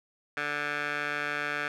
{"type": "tone with band-pass filter", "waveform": "15% pulse", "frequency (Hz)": 146.83, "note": "D3", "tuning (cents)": 0, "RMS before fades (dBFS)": -32, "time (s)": [0.37, 1.68], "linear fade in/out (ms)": 2, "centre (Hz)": 1800, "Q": 2.7, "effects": []}